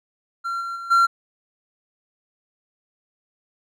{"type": "tone with level steps", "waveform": "triangle", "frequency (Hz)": 1370, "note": "F6", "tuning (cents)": -34, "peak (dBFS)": [-22, -25, -29, -11], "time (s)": [0.44, 1.07], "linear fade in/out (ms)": 20, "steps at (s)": [0.6, 0.75, 0.9], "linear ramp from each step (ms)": 20, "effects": []}